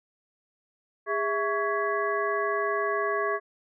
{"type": "tone cluster", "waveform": "sine", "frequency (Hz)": [409.5, 658, 1124, 1667, 1978], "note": ["G#4", "E5", "C#6", "G#6", "B6"], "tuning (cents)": [-24, -3, 24, 6, 2], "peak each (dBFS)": [-29, -32, -29, -32, -38], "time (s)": [1.06, 3.4], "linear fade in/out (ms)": 50, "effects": []}